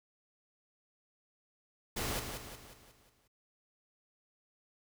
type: noise with echo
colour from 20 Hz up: pink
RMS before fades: -36 dBFS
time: 1.96-2.2 s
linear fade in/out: 10 ms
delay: 180 ms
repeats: 6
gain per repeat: -6 dB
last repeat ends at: 3.28 s
effects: none